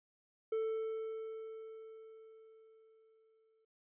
triangle tone with exponential decay, 442.9 Hz, A4, 11 cents sharp, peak -30 dBFS, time 0.52-3.65 s, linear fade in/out 5 ms, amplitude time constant 680 ms, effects resampled to 8000 Hz

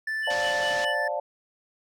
triangle tone, 1760 Hz, A6, in tune, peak -25 dBFS, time 0.07-1.08 s, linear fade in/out 5 ms
triangle tone with tremolo, 2964 Hz, F#7, 2 cents sharp, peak -29 dBFS, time 0.22-0.96 s, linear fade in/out 50 ms, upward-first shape sine, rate 4.9 Hz, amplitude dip 100%
sine chord, D minor seventh, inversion third, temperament just, 528.6 / 587.3 / 704.8 / 881 Hz, C5 / D5 / F5 / A5, +18 / 0 / +16 / +2 cents, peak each -35 / -29 / -32 / -33 dBFS, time 0.27-1.2 s, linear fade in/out 5 ms
white low-pass noise, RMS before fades -37 dBFS, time 0.3-0.85 s, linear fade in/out 5 ms, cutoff 5900 Hz, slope 24 dB/octave
effects none

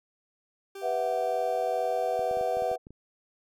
40% pulse tone, 392 Hz, G4, in tune, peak -38 dBFS, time 0.75-2.76 s, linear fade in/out 5 ms
sine chord, B suspended fourth, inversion none, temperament just, 493.9 / 658.5 / 740.8 Hz, B4 / E5 / F#5, 0 / -2 / +2 cents, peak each -30 dBFS, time 0.81-2.78 s, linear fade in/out 50 ms
clicks, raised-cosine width 3 ms, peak -34 dBFS, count 9, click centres 2.193 / 2.312 / 2.371 / 2.411 / 2.57 / 2.622 / 2.715 / 2.869 / 2.906 s
effects none

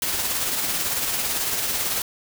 white noise with tremolo, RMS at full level -23 dBFS, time 0.02-2.02 s, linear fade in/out 2 ms, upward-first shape triangle, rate 18 Hz, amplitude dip 40%, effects none

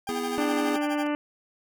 40% pulse tone with tremolo, 796 Hz, G5, 26 cents sharp, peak -30 dBFS, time 0.07-1.07 s, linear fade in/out 2 ms, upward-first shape sine, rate 12 Hz, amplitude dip 95%
square chord, E major, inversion second, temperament just, 247.2 / 329.6 / 412 Hz, B3 / E4 / G#4, +2 / 0 / -14 cents, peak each -33 / -38 / -32 dBFS, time 0.09-0.76 s, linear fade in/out 0 ms
harmonic tone, 295.4 Hz, D4, 10 cents sharp, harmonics 1 / 2 / 3 / 4 / 5 / 6 / 7 / 8 / 9 / 10, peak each -26 / -32 / -36 / -38 / -40 / -42 / -43 / -44 / -45 / -46 dBFS, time 0.38-1.15 s, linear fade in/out 0 ms
effects none

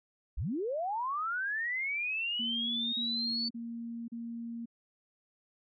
sine linear sweep, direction up, 35.92 to 4528 Hz, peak -31 dBFS, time 0.37-3.49 s, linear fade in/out 10 ms
sine tone bursts, 232.8 Hz, A#3, 2 cents flat, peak -37 dBFS, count 4, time 2.39-4.658 s, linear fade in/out 10 ms, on 540 ms, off 36 ms
effects none

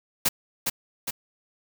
white noise with echo, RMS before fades -21 dBFS, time 0.25-0.29 s, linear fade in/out 10 ms, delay 410 ms, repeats 2, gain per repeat -4 dB, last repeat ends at 1.11 s, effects none

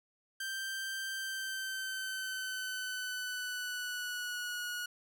sawtooth tone with pitch glide, 1568 to 1454.6 Hz, G6 to F#6, 0 to -30 cents, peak -33 dBFS, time 0.4-4.86 s, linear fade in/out 5 ms, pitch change -130 cents, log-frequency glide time 1.11-4.65 s, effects none

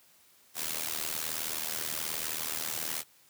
white noise with amplitude modulation, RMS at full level -31 dBFS, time 0.54-3.04 s, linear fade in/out 50 ms, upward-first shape sine, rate 78.8 Hz, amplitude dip 85%, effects white hiss -62 dBFS RMS until 3.29 s + high-pass 80 Hz 12 dB/octave

